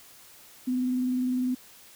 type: tone with vibrato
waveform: sine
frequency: 252.6 Hz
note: B3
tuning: 39 cents sharp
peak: -24 dBFS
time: 0.67-1.55 s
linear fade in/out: 10 ms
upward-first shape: square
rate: 20 Hz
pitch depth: 23 cents each way
effects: white hiss -52 dBFS RMS until 1.95 s